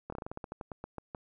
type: slowing click train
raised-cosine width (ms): 1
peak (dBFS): -25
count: 15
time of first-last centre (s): 0.1-1.148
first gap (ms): 24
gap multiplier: 1.16
effects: none